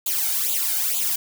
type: noise with flanger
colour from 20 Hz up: blue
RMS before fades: -23 dBFS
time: 0.06-1.16 s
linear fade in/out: 5 ms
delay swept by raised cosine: 0.27 to 1.37 ms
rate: 2.2 Hz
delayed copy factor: +0.95
effects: none